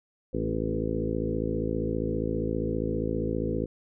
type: harmonic tone with a mistuned harmonic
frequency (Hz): 55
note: A1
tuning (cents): 0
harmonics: 1 / 2 / 3 / 4 / 5 / 6 / 7 / 8 / 9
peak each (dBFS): -35 / -35 / -35 / -35 / -35 / -35 / -35 / -35 / -35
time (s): 0.33-3.66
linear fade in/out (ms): 10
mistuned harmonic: 5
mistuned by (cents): -23
effects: none